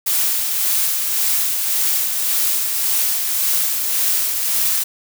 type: noise with tremolo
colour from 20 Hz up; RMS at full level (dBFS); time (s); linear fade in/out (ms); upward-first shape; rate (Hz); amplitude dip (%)
blue; -17; 0.06-4.84; 10; sine; 1.8; 35
effects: none